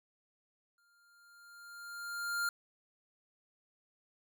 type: tone with exponential growth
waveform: square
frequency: 1400 Hz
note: F6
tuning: 4 cents sharp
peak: -31 dBFS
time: 0.78-2.49 s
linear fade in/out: 2 ms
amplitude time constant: 370 ms
effects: none